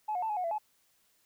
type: tone with pitch steps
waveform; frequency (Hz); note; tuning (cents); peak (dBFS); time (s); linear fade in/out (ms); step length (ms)
sine; 854 / 722 / 885 / 841 / 729 / 672 / 852; G#5 / F#5 / A5 / G#5 / F#5 / E5 / G#5; +48 / -43 / +10 / +22 / -26 / +33 / +44; -29; 0.08-0.584; 10; 72
effects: tanh soft clip ceiling -25 dBFS + white hiss -70 dBFS RMS until 1.25 s